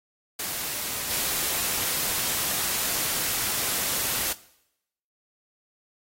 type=noise with level steps; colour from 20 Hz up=white; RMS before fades=-31 / -27 dBFS; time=0.39-4.33 s; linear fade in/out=5 ms; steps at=1.09 s; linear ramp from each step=20 ms; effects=noise-tail reverb RT60 0.8 s tail -19 dB re dry + AAC 48 kbps